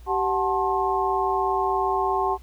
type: tone cluster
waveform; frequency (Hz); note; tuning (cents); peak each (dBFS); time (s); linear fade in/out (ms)
sine; 386.5 / 738 / 875 / 1067; G4 / F#5 / A5 / C6; -24 / -5 / -10 / +34; -26; 0.06-2.38; 50
effects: added 60 Hz sine -42 dBFS peak until 2.42 s + pink hiss -57 dBFS RMS until 2.42 s